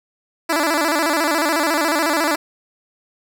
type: tone with vibrato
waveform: 10% pulse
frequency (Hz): 311.1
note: D#4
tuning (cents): 0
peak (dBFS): -8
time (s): 0.49-2.36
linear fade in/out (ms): 10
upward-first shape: square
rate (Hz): 14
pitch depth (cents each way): 110
effects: none